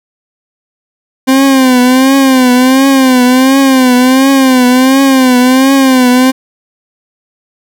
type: tone with vibrato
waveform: 40% pulse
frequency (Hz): 260.4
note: C4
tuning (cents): -8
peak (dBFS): -3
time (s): 1.27-6.32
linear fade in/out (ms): 20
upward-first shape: triangle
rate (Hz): 1.4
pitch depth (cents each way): 96
effects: none